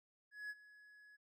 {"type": "tone with ADSR envelope", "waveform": "triangle", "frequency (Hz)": 1687, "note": "G#6", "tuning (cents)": 27, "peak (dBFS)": -40, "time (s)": [0.31, 1.17], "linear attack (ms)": 190, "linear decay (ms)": 39, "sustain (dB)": -18, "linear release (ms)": 19, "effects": []}